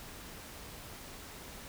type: silence
effects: pink hiss -48 dBFS RMS until 1.68 s